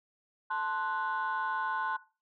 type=chord; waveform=sine; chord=F# diminished; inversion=first; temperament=equal; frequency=880 / 1046.5 / 1480 Hz; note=A5 / C6 / F#6; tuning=0 / 0 / 0 cents; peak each=-34 / -33 / -34 dBFS; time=0.5-1.97 s; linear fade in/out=10 ms; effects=noise-tail reverb RT60 0.3 s tail -17 dB re dry + tanh soft clip ceiling -24 dBFS